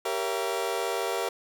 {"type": "chord", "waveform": "30% pulse", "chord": "G diminished seventh", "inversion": "none", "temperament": "just", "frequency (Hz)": [392, 470.4, 564.5, 677.4], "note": ["G4", "Bb4", "Db5", "Fb5"], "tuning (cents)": [0, 16, 31, 47], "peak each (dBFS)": [-30, -29, -33, -31], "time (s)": [0.05, 1.29], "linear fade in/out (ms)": 5, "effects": []}